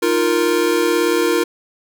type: chord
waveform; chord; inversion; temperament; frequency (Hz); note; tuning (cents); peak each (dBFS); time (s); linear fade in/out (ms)
square; Eb suspended second; none; equal; 311.1 / 349.2 / 466.2; Eb4 / F4 / Bb4; 0 / 0 / 0; -22 / -18 / -19; 0.02-1.44; 10
effects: none